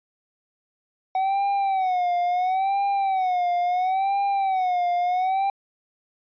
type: tone with vibrato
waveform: triangle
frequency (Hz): 750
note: F#5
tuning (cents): +23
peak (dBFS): -18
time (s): 1.15-5.5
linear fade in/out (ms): 2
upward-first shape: sine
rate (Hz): 0.73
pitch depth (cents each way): 110
effects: resampled to 11025 Hz